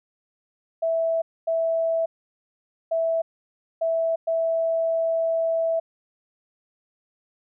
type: tone bursts at uneven times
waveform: sine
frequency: 657 Hz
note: E5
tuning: 6 cents flat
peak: -20 dBFS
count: 5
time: 0.82-1.22 / 1.47-2.06 / 2.91-3.22 / 3.81-4.16 / 4.27-5.8 s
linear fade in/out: 10 ms
effects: none